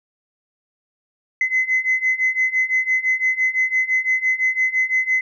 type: beating tone pair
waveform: sine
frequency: 2037 / 2042.9 Hz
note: C7 / C7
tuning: -47 / -42 cents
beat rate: 5.9 Hz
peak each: -20 / -18 dBFS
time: 1.41-5.21 s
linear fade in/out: 2 ms
effects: tanh soft clip ceiling -10 dBFS